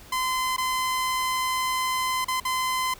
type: tone with dropouts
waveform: sawtooth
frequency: 1028 Hz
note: C6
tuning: 31 cents flat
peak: -20 dBFS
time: 0.12-2.94 s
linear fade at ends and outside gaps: 5 ms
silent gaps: 0.565-0.58 / 2.246-2.282 / 2.401-2.45 s
effects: added 43 Hz sine -55 dBFS peak until 2.99 s + pink hiss -48 dBFS RMS until 2.99 s